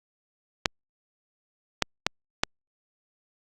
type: clicks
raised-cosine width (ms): 0.2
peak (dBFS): -3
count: 4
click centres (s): 0.658 / 1.823 / 2.066 / 2.435
effects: Opus 48 kbps